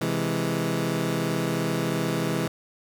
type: chord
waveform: 20% pulse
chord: C augmented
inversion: none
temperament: equal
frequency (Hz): 130.81 / 164.81 / 207.7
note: C3 / E3 / G#3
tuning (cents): 0 / 0 / 0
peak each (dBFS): -25 / -22 / -25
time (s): 0.01-2.48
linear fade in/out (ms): 5
effects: none